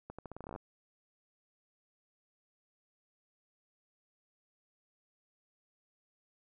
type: accelerating click train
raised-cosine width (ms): 1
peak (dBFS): -30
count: 14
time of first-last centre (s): 0.1-0.561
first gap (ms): 86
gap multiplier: 0.83
effects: none